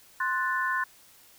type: chord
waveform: sine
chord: F# diminished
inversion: second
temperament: equal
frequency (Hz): 1046.5 / 1480 / 1760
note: C6 / F#6 / A6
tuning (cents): 0 / 0 / 0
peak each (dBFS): -29 / -30 / -30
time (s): 0.2-0.84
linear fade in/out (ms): 5
effects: white hiss -56 dBFS RMS until 1.38 s